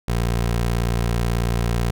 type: tone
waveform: 20% pulse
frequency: 58.27 Hz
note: A#1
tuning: in tune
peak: -14 dBFS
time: 0.08-1.91 s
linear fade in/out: 5 ms
effects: none